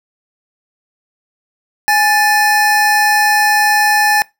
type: tone pair together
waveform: square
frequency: 830.6 / 1760 Hz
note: G#5 / A6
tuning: 0 / 0 cents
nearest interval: octave + minor second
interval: 1300 cents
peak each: -13 dBFS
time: 1.88-4.22 s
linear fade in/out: 0 ms
effects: noise-tail reverb RT60 0.2 s tail -22 dB re dry